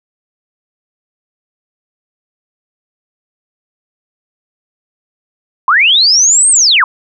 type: linear two-way sweep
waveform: sine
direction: up then down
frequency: 970 to 8730 to 970 Hz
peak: -5 dBFS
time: 5.68-6.84 s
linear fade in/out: 2 ms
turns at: 6.5 s
effects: none